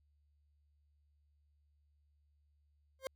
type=tone with exponential growth; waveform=40% pulse; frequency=530 Hz; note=C5; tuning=22 cents sharp; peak=-33 dBFS; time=2.99-3.07 s; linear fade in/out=1 ms; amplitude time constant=16 ms; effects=added 73 Hz sine -70 dBFS peak until 3.15 s